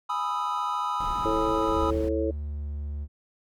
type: chord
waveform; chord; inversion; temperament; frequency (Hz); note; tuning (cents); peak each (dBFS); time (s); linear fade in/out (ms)
triangle; E major seventh; first; equal; 830.6 / 987.8 / 1244.5 / 1318.5; G#5 / B5 / D#6 / E6; 0 / 0 / 0 / 0; -33 / -28 / -28 / -33; 0.09-1.91; 10
type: noise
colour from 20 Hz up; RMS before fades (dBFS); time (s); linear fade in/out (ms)
brown; -36; 1-2.09; 5
type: harmonic tone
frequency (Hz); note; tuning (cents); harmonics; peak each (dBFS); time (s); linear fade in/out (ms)
109.6; A2; -6; 3 / 4 / 5; -28 / -29 / -30; 1.25-2.31; 5
type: tone with pitch glide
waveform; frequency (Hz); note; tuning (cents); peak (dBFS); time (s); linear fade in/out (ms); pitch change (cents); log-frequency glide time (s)
triangle; 74 to 72.85; D2 to D2; +14 to -13; -28; 1.73-3.08; 50; -27; 2.28-2.69
effects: none